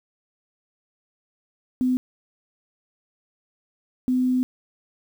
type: tone bursts at uneven times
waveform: sine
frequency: 253.8 Hz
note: B3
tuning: 47 cents sharp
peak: -18 dBFS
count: 2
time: 1.81-1.97 / 4.08-4.43 s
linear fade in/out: 0 ms
effects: 8-bit